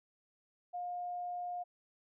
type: tone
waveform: sine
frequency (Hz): 711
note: F5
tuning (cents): +31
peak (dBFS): -37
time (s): 0.73-1.64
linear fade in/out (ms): 20
effects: none